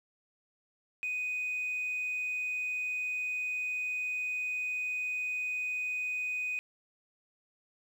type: tone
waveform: sine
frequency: 2493 Hz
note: D#7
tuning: 3 cents sharp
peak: -30 dBFS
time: 1.03-6.59 s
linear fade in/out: 0 ms
effects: tanh soft clip ceiling -28 dBFS + 10-bit